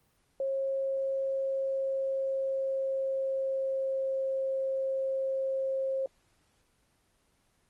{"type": "tone with pitch glide", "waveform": "sine", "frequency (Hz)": [540, 534.1], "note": ["C#5", "C5"], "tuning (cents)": [-45, 36], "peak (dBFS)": -28, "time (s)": [0.4, 6.06], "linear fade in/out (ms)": 2, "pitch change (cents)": -19, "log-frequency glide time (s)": [0.67, 4.23], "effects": ["pink hiss -70 dBFS RMS until 7.69 s", "Opus 24 kbps"]}